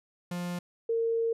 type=tone pair in turn; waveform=45% pulse / sine; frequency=176.1 / 457.8 Hz; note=F3 / A#4; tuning=+15 / -31 cents; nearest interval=octave + perfect fourth; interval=1654 cents; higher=second; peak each=-32 / -25 dBFS; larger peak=second; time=0.31-0.59 / 0.89-1.33 s; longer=second; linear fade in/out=5 ms; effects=resampled to 32000 Hz